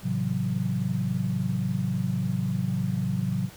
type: chord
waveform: sine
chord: F# half-diminished seventh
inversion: first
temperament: equal with one note detuned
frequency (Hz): 110 / 133.64 / 164.81 / 185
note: A2 / C3 / E3 / F#3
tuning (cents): 0 / +37 / 0 / 0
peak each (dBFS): -31 / -29 / -33 / -28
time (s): 0.02-3.5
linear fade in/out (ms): 50
effects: pink hiss -48 dBFS RMS until 3.56 s